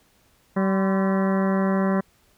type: harmonic tone with a mistuned harmonic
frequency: 192.4 Hz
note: G3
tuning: 32 cents flat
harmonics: 1 / 2 / 3 / 4 / 5 / 6 / 7 / 8 / 9 / 10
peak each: -20 / -28 / -28 / -35 / -32 / -36 / -37 / -40 / -39 / -39 dBFS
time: 0.56-2.01 s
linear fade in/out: 10 ms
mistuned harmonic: 5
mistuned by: +98 cents
effects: pink hiss -61 dBFS RMS until 2.37 s